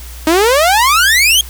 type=exponential sweep; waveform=sawtooth; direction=up; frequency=306 to 3297 Hz; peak=-4 dBFS; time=0.27-1.41 s; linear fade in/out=2 ms; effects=added 60 Hz sine -28 dBFS peak until 1.49 s + white hiss -35 dBFS RMS until 1.49 s